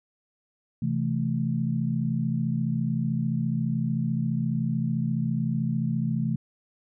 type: chord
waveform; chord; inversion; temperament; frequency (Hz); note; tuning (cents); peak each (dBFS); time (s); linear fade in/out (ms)
sine; A minor; first; equal; 130.81 / 164.81 / 220; C3 / E3 / A3; 0 / 0 / 0; -28; 0.82-6.36; 5
effects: none